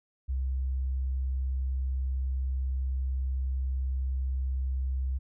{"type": "tone", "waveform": "sine", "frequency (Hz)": 65.41, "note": "C2", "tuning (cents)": 0, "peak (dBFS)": -27, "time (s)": [0.28, 5.19], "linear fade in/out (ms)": 20, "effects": []}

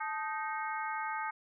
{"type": "harmonic tone with a mistuned harmonic", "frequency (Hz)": 311.1, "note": "D#4", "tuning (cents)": 0, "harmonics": [3, 4, 5, 6, 7], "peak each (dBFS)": [-37, -39, -41, -47, -44], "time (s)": [0, 1.31], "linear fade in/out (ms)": 10, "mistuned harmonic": 3, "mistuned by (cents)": -110, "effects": []}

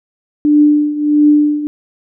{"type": "tone with tremolo", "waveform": "sine", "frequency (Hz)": 296.8, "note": "D4", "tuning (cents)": 18, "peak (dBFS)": -4, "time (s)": [0.45, 1.67], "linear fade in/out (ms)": 0, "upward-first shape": "triangle", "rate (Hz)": 1.5, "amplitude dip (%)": 80, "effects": []}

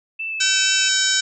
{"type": "tone with vibrato", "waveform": "sine", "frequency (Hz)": 2637, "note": "E7", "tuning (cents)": 0, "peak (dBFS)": -24, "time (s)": [0.19, 0.89], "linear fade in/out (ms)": 10, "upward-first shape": "sine", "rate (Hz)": 4.2, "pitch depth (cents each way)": 13}
{"type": "harmonic tone", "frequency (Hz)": 767, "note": "G5", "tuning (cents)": -38, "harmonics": [2, 3, 4, 5, 6, 7, 8, 9, 10], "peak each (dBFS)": [-22, -31, -26, -24, -30, -23, -31, -22, -30], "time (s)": [0.4, 1.21], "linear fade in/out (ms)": 10}
{"effects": []}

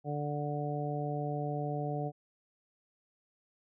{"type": "harmonic tone", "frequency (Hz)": 146.83, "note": "D3", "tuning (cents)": 0, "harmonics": [1, 2, 3, 4, 5], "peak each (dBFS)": [-35, -41, -40, -41, -39], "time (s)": [0.04, 2.12], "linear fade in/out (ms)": 50, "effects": []}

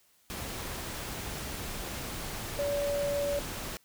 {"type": "tone in noise", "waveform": "sine", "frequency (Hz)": 572, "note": "D5", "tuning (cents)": -46, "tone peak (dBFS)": -28, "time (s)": [2.59, 3.39], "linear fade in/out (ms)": 0, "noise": "pink", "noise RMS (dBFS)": -38, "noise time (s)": [0.3, 3.77], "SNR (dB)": 7, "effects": ["white hiss -66 dBFS RMS until 3.84 s"]}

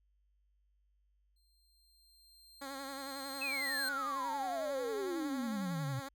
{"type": "tone with exponential growth", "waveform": "sawtooth", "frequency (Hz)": 4173, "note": "C8", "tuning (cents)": -5, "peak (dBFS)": -33, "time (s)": [1.36, 3.89], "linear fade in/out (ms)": 5, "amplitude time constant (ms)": 550}
{"type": "tone with vibrato", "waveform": "10% pulse", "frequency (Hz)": 273.2, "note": "C#4", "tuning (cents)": -25, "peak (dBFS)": -34, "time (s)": [2.61, 6.09], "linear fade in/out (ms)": 10, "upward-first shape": "sine", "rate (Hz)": 11, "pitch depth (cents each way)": 46}
{"type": "exponential sweep", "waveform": "sine", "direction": "down", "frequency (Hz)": [2637, 123.47], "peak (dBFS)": -35, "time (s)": [3.41, 6], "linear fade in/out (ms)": 10}
{"effects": ["added 50 Hz sine -70 dBFS peak until 6.14 s"]}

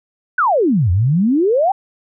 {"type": "exponential two-way sweep", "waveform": "sine", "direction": "down then up", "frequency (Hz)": [1568, 83.9, 812], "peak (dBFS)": -11, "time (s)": [0.38, 1.72], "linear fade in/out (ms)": 5, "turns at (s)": 0.91, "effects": []}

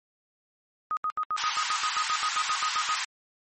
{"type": "tone bursts", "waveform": "sine", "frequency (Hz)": 1250, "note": "D#6", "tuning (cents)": 8, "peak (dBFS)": -25, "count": 16, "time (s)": [0.91, 2.949], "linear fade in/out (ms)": 0, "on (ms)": 59, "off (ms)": 73}
{"type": "high-pass noise", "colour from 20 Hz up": "pink", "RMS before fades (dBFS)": -30, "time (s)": [1.37, 3.05], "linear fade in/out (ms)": 10, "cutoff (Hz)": 910, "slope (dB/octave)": 48}
{"effects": ["MP3 32 kbps"]}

